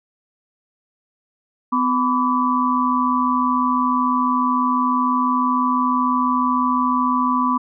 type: tone cluster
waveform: sine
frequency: 252.3 / 998 / 1152 Hz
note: B3 / B5 / D6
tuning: +37 / +18 / -34 cents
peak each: -20 dBFS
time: 1.72-7.58 s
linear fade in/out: 10 ms
effects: none